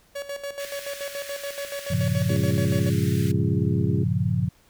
45% pulse tone with tremolo, 564 Hz, C#5, 30 cents sharp, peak -29 dBFS, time 0.15-2.9 s, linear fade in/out 10 ms, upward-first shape square, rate 7 Hz, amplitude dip 70%
pink high-pass noise, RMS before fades -40 dBFS, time 0.59-3.32 s, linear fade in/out 10 ms, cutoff 1500 Hz, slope 48 dB/octave
sine chord, G half-diminished seventh, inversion none, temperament equal, 98 / 116.54 / 138.59 / 174.61 Hz, G2 / Bb2 / Db3 / F3, 0 / 0 / 0 / 0 cents, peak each -26 dBFS, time 1.9-4.49 s, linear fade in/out 10 ms
harmonic tone, 68.3 Hz, C#2, 25 cents flat, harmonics 3 / 4 / 5 / 6, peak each -30 / -32 / -31 / -33 dBFS, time 2.29-4.04 s, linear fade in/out 10 ms
effects pink hiss -59 dBFS RMS until 4.69 s

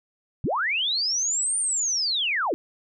sine linear two-way sweep, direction up then down, 80.1 to 9120 to 261.9 Hz, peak -22 dBFS, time 0.44-2.54 s, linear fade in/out 0 ms, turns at 1.58 s, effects none

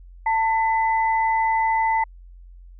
sine tone pair together, 893.6 / 2006 Hz, A5 / B6, +27 / +26 cents, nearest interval octave + major second, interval 1399 cents, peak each -18 / -26 dBFS, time 0.26-2.04 s, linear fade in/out 5 ms, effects added 44 Hz sine -41 dBFS peak until 2.79 s

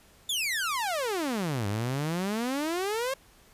sawtooth exponential two-way sweep, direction down then up, 3611 to 98 to 550 Hz, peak -24 dBFS, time 0.29-3.14 s, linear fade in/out 5 ms, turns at 1.67 s, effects pink hiss -58 dBFS RMS until 3.53 s + resampled to 32000 Hz

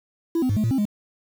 sine tone with pitch steps, 332.9 / 255.6 / 102.4 / 214.9 / 114.2 / 267.4 / 207.7 Hz, E4 / C4 / G#2 / A3 / A#2 / C4 / G#3, +17 / -40 / -24 / -41 / -35 / +38 / 0 cents, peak -16 dBFS, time 0.35-0.854 s, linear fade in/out 5 ms, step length 72 ms, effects tanh soft clip ceiling -18 dBFS + 7-bit

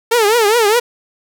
sawtooth tone with vibrato, 442.6 Hz, A4, 10 cents sharp, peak -6 dBFS, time 0.11-0.8 s, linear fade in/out 10 ms, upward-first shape triangle, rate 4.9 Hz, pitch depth 190 cents each way, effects none

